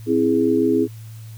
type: chord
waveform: sine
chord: C augmented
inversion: none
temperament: equal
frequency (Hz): 261.6 / 329.6 / 415.3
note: C4 / E4 / G#4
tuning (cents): 0 / 0 / 0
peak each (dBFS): -19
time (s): 0.06-0.88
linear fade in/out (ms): 50
effects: added 111 Hz sine -34 dBFS peak until 1.37 s + white hiss -50 dBFS RMS until 1.37 s